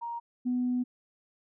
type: tone pair in turn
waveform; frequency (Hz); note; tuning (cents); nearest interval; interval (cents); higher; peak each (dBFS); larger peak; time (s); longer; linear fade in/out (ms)
sine; 938 / 248.4; A#5 / B3; +11 / +10; octave + major seventh; 2301; first; -33 / -25; second; 0.01-0.2 / 0.45-0.84; second; 20
effects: tanh soft clip ceiling -21 dBFS